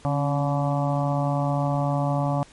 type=harmonic tone with a mistuned harmonic; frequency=143.4 Hz; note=D3; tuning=41 cents flat; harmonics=1 / 2 / 4 / 5 / 6 / 7 / 8; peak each=-23 / -29 / -29 / -30 / -32 / -36 / -35 dBFS; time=0.05-2.43 s; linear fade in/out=0 ms; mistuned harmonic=2; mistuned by=-61 cents; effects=pink hiss -51 dBFS RMS until 2.52 s + MP3 48 kbps